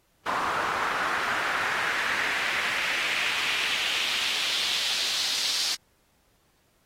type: noise with band-pass filter sweep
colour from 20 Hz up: pink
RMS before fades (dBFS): -28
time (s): 0.26-5.75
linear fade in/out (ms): 5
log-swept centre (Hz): 1100 to 4700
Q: 2.4
effects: pink hiss -67 dBFS RMS until 6.85 s + AAC 48 kbps